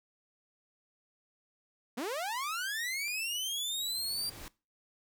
sawtooth linear sweep, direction up, 215.2 to 4761 Hz, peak -30 dBFS, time 1.97-4.3 s, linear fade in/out 10 ms
click, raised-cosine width 0.2 ms, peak -35 dBFS, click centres 3.081 s
pink noise with exponential growth, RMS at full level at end -45 dBFS, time 3.14-4.48 s, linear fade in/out 0 ms, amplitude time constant 290 ms
effects noise-tail reverb RT60 0.3 s tail -21 dB re dry

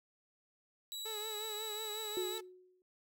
sawtooth tone, 3905 Hz, B7, 20 cents flat, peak -38 dBFS, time 0.92-2.38 s, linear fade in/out 0 ms
sawtooth tone with vibrato, 430.3 Hz, A4, 39 cents flat, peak -39 dBFS, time 1.05-2.41 s, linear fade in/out 10 ms, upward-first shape triangle, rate 5.5 Hz, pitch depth 64 cents each way
sine tone with exponential decay, 366.4 Hz, F#4, 17 cents flat, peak -32 dBFS, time 2.17-2.82 s, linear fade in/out 1 ms, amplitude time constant 140 ms
effects noise-tail reverb RT60 0.3 s tail -26 dB re dry

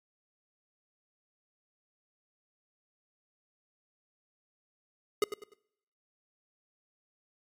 square tone with echo, 415.3 Hz, G#4, in tune, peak -24 dBFS, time 5.22-5.24 s, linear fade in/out 2 ms, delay 99 ms, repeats 3, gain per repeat -10 dB, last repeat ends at 5.537 s, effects noise-tail reverb RT60 0.8 s tail -24 dB re dry + AAC 64 kbps

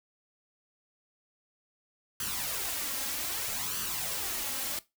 white noise with flanger, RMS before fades -34 dBFS, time 2.2-4.79 s, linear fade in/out 2 ms, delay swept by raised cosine 0.65 to 3.75 ms, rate 0.63 Hz, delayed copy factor +0.6, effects noise-tail reverb RT60 0.2 s tail -18 dB re dry

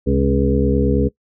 harmonic tone with a mistuned harmonic, 69.3 Hz, C#2, in tune, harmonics 1 / 2 / 3 / 4 / 6 / 7, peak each -19 / -22 / -20 / -20 / -21 / -22 dBFS, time 0.06-1.09 s, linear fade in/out 20 ms, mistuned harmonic 2, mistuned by -72 cents, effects noise-tail reverb RT60 0.1 s tail -21 dB re dry

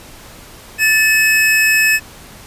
square tone pair together, 1756 / 2568 Hz, A6 / E7, -4 / -46 cents, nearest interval perfect fifth, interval 658 cents, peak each -14 / -13 dBFS, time 0.78-2 s, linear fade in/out 50 ms, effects pink hiss -38 dBFS RMS until 2.46 s + resampled to 32000 Hz

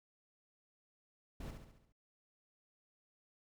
brown noise with echo, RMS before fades -44 dBFS, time 1.4-1.51 s, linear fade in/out 5 ms, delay 69 ms, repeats 6, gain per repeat -5 dB, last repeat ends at 1.924 s, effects none

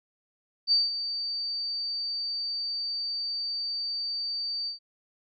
sine tone with ADSR envelope, 4615 Hz, D8, 31 cents flat, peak -18 dBFS, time 0.67-4.79 s, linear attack 50 ms, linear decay 180 ms, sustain -11 dB, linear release 120 ms, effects none

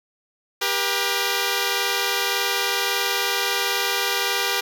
5% pulse tone pair together, 396.4 / 480 Hz, G4 / B4, +19 / -49 cents, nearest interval minor third, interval 332 cents, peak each -12 dBFS, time 0.61-4.61 s, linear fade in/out 10 ms, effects none

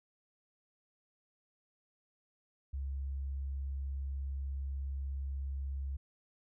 sine tone, 68.3 Hz, C#2, 25 cents flat, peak -35 dBFS, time 2.73-5.97 s, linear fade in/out 10 ms, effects none

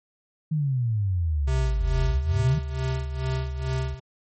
sine exponential two-way sweep, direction down then up, 160.3 to 43.18 to 160.3 Hz, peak -21 dBFS, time 0.51-2.59 s, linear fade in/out 10 ms, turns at 1.99 s
square tone with tremolo, 130.81 Hz, C3, in tune, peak -25 dBFS, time 1.47-4 s, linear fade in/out 10 ms, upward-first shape sine, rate 2.3 Hz, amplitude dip 80%
sine tone with pitch glide, 75.3 to 69.45 Hz, D2 to C#2, +44 to +4 cents, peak -28 dBFS, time 1.8-3.95 s, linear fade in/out 10 ms, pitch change -140 cents, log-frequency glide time 1.96-3.24 s
effects MP3 32 kbps

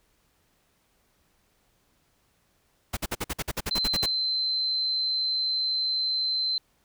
pink noise bursts, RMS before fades -29 dBFS, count 13, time 2.93-4.062 s, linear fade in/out 10 ms, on 40 ms, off 51 ms
sine tone, 4086 Hz, C8, 42 cents flat, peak -24 dBFS, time 3.71-6.58 s, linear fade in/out 2 ms
effects pink hiss -68 dBFS RMS until 6.84 s

